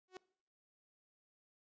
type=tone with exponential growth; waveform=sawtooth; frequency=370.8 Hz; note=F#4; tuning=4 cents sharp; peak=-40 dBFS; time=0.08-0.17 s; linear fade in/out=2 ms; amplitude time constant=18 ms; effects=noise-tail reverb RT60 0.6 s tail -22 dB re dry + resampled to 16000 Hz